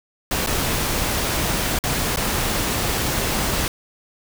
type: noise with dropouts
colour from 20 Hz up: pink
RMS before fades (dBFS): -22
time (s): 0.31-3.68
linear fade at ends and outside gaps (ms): 2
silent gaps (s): 0.463-0.471 / 1.789-1.838 / 2.161-2.171
effects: none